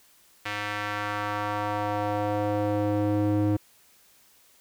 square tone with band-pass filter sweep, 103.83 Hz, G#2, in tune, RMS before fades -27 dBFS, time 0.45-3.57 s, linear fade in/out 10 ms, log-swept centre 2100 to 280 Hz, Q 1.4, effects white hiss -59 dBFS RMS until 4.6 s

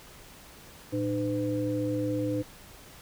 sine tone cluster, 115.4 / 302.8 / 505 Hz, A#2 / D#4 / B4, -17 / -47 / +39 cents, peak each -33 / -29 / -32 dBFS, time 0.92-2.43 s, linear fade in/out 20 ms, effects pink hiss -50 dBFS RMS until 3.01 s

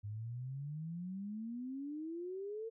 sine exponential sweep, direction up, 101 to 459.9 Hz, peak -40 dBFS, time 0.03-2.7 s, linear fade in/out 20 ms, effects none

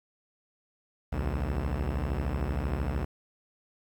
sawtooth beating tone pair, 61.6 / 74.6 Hz, B1 / D2, -4 / +28 cents, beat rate 13 Hz, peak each -27 / -27 dBFS, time 1.12-3.05 s, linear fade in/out 10 ms, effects low-pass 2000 Hz 12 dB/octave + 9-bit

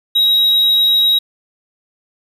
triangle tone, 3823 Hz, A#7, 43 cents sharp, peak -8 dBFS, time 0.15-1.19 s, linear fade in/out 10 ms, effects resampled to 32000 Hz + 7-bit

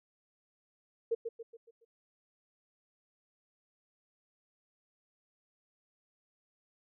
sine tone with echo, 459.2 Hz, A#4, 26 cents flat, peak -27 dBFS, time 1.11-1.15 s, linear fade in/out 10 ms, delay 140 ms, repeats 5, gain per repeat -7 dB, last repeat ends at 1.85 s, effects none

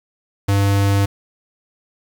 square tone, 99.6 Hz, G2, 28 cents sharp, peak -14 dBFS, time 0.48-1.06 s, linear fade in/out 10 ms, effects 7-bit

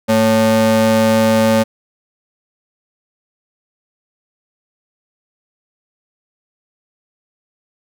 square ring-modulated tone, 164.81 Hz, E3, in tune, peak -8 dBFS, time 0.08-1.64 s, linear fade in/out 20 ms, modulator 389 Hz, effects none

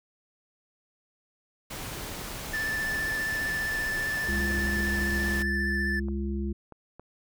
pink noise, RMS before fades -37 dBFS, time 1.7-5.43 s, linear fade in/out 10 ms
triangle tone with vibrato, 1758 Hz, A6, 2 cents flat, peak -26 dBFS, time 2.53-6 s, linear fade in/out 10 ms, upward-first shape triangle, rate 15 Hz, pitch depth 24 cents each way
clicks, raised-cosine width 1 ms, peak -31 dBFS, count 7, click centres 3.822 / 3.868 / 4.599 / 4.971 / 6.085 / 6.723 / 6.996 s
harmonic tone, 68.6 Hz, C#2, 17 cents flat, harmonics 1 / 3 / 5, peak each -30 / -32 / -36 dBFS, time 4.28-6.53 s, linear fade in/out 10 ms
effects none

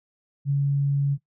sine tone, 140.7 Hz, C#3, 26 cents sharp, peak -19 dBFS, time 0.45-1.18 s, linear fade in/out 50 ms, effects noise-tail reverb RT60 0.1 s tail -18 dB re dry

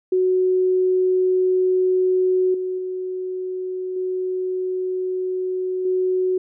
sine tone with level steps, 370 Hz, F#4, in tune, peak -15 / -22 / -24 / -21 / -17 dBFS, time 0.12-6.38 s, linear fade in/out 5 ms, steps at 2.54 / 2.78 / 3.96 / 5.85 s, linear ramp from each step 5 ms, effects none

